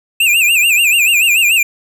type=tone with vibrato; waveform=square; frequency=2588 Hz; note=E7; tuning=32 cents flat; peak=-9 dBFS; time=0.2-1.63 s; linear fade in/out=5 ms; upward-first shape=sine; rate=6.9 Hz; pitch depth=150 cents each way; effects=none